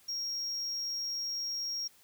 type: tone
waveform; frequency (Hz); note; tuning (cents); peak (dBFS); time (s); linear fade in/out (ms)
triangle; 5588; F8; 0; -32; 0.08-1.88; 10
effects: white hiss -62 dBFS RMS until 2.03 s